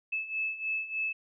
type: beating tone pair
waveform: sine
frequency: 2608 / 2611.3 Hz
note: E7 / E7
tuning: -19 / -17 cents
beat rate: 3.3 Hz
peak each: -36 / -32 dBFS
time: 0.12-1.13 s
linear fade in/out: 10 ms
effects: none